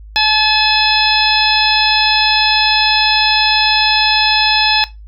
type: harmonic tone with a mistuned harmonic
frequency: 860 Hz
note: A5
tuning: 40 cents flat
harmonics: 1 / 2 / 3 / 4 / 5 / 6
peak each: -17 / -17 / -17 / -17 / -17 / -17 dBFS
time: 0.16-4.84 s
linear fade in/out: 0 ms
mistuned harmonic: 5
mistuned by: -88 cents
effects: noise-tail reverb RT60 0.2 s tail -17 dB re dry + added 52 Hz sine -32 dBFS peak until 5.07 s